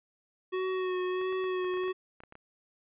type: tone with vibrato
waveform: square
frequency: 370 Hz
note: F#4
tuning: in tune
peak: -30 dBFS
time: 0.52-1.93 s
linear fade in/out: 20 ms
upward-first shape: sine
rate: 1.5 Hz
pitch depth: 22 cents each way
type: clicks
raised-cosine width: 0.5 ms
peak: -34 dBFS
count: 12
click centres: 1.214 / 1.326 / 1.441 / 1.645 / 1.739 / 1.773 / 1.836 / 1.881 / 2.204 / 2.236 / 2.324 / 2.354 s
effects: resampled to 8000 Hz